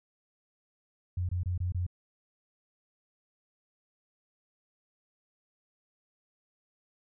sine tone bursts, 89.5 Hz, F2, 43 cents sharp, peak -28 dBFS, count 5, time 1.17-1.866 s, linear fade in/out 5 ms, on 120 ms, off 24 ms, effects none

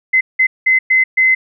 sine tone bursts at uneven times, 2051 Hz, C7, 35 cents flat, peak -8 dBFS, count 5, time 0.13-0.21 / 0.39-0.47 / 0.66-0.79 / 0.9-1.04 / 1.17-1.35 s, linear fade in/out 10 ms, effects none

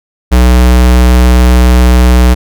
square tone, 61.74 Hz, B1, in tune, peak -3 dBFS, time 0.31-2.35 s, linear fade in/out 20 ms, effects none

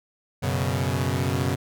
sawtooth chord, F# suspended fourth, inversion none, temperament equal, 92.5 / 123.47 / 138.59 Hz, F#2 / B2 / C#3, 0 / 0 / 0 cents, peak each -23 dBFS, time 0.42-1.56 s, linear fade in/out 20 ms, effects none

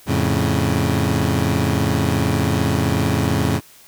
20% pulse chord, F augmented, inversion none, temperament equal, 87.31 / 110 / 138.59 Hz, F2 / A2 / C#3, 0 / 0 / 0 cents, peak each -16 dBFS, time 0.06-3.61 s, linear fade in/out 50 ms, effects white hiss -47 dBFS RMS until 3.87 s

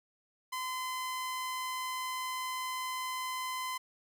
sawtooth tone, 1025 Hz, C6, 36 cents flat, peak -31 dBFS, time 0.52-3.78 s, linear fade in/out 10 ms, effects none

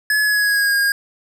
square tone with pitch glide, 1704 to 1626.1 Hz, G#6 to G#6, +44 to -37 cents, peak -15 dBFS, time 0.1-0.92 s, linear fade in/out 2 ms, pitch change -81 cents, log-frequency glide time 0.21-0.75 s, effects none

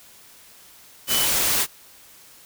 sine tone in noise, 3000 Hz, F#7, 23 cents sharp, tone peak -25 dBFS, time 1.07-1.28 s, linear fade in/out 50 ms, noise white, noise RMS -21 dBFS, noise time 1.07-1.67 s, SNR -7 dB, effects white hiss -49 dBFS RMS until 2.45 s

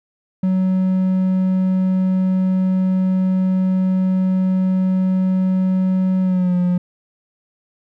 triangle tone with pitch glide, 186.8 to 178.57 Hz, F#3 to F3, +17 to +39 cents, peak -12 dBFS, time 0.43-6.78 s, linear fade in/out 5 ms, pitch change -78 cents, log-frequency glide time 6.22-6.56 s, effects none

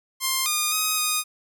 5% pulse tone with pitch steps, 1054 / 1220 / 1257 / 1238 Hz, C6 / D#6 / D#6 / D#6, +12 / -34 / +17 / -9 cents, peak -10 dBFS, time 0.2-1.24 s, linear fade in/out 50 ms, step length 260 ms, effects none

